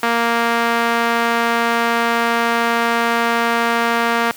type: tone with band-pass filter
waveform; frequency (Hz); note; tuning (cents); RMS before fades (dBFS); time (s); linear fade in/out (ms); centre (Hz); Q
sawtooth; 233.1; A#3; 0; -17; 0.03-4.31; 0; 1400; 0.96
effects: white hiss -39 dBFS RMS until 4.36 s + high-pass 100 Hz 12 dB/octave